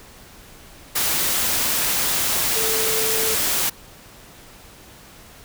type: tone in noise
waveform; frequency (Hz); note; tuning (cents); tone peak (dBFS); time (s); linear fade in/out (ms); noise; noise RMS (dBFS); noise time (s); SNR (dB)
sine; 443.2; A4; +13; -26; 2.56-3.35; 10; white; -21; 0.95-3.7; -8
effects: pink hiss -45 dBFS RMS until 5.44 s